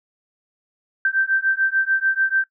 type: beating tone pair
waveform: sine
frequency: 1559 / 1565.8 Hz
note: G6 / G6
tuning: -10 / -2 cents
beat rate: 6.8 Hz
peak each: -20 dBFS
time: 1.05-2.44 s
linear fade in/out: 2 ms
effects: noise-tail reverb RT60 0.1 s tail -20 dB re dry